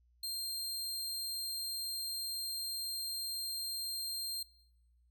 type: tone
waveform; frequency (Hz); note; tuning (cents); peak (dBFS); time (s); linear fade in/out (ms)
sawtooth; 4186; C8; 0; -34; 0.23-4.43; 5
effects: noise-tail reverb RT60 1.0 s tail -23 dB re dry + added 60 Hz sine -66 dBFS peak until 5.1 s